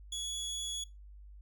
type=tone; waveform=25% pulse; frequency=3376 Hz; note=G#7; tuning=28 cents sharp; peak=-32 dBFS; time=0.12-0.84 s; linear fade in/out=5 ms; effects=noise-tail reverb RT60 0.2 s tail -20 dB re dry + added 50 Hz sine -49 dBFS peak until 1.41 s